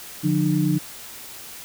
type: tone cluster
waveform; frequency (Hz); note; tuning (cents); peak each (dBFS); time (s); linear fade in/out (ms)
sine; 148 / 177.6 / 302.9; D3 / F3 / D#4; +14 / +29 / -46; -22; 0.23-0.79; 20
effects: white hiss -39 dBFS RMS until 1.64 s